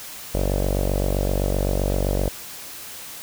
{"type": "tone with low-pass filter", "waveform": "sawtooth", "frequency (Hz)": 47.75, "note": "G1", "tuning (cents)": -45, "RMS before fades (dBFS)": -22, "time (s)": [0.34, 2.29], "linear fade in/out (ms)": 10, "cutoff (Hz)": 580, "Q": 3.9, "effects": ["white hiss -37 dBFS RMS until 3.22 s"]}